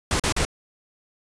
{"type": "noise bursts", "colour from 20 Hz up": "pink", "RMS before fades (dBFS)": -22, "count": 3, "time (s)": [0.11, 0.451], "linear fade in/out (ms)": 2, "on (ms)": 87, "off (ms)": 40, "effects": ["resampled to 22050 Hz"]}